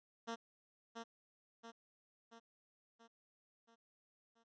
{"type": "tone with echo", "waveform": "10% pulse", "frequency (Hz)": 230, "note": "A#3", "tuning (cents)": -23, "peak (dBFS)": -33, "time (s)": [0.27, 0.36], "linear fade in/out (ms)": 20, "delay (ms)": 680, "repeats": 6, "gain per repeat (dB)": -5, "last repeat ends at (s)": 4.44, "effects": ["resampled to 16000 Hz"]}